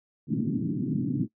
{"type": "band-pass noise", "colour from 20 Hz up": "white", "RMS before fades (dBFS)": -28, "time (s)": [0.27, 1.28], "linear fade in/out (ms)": 50, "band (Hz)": [120, 300], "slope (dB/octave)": 48, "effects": ["noise-tail reverb RT60 0.1 s tail -22 dB re dry"]}